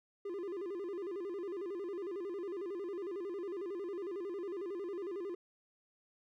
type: tone with vibrato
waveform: triangle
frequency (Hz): 373.5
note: F#4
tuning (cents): +16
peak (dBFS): -36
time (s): 0.25-5.35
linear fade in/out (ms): 5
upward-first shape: square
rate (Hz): 11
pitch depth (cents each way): 130
effects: none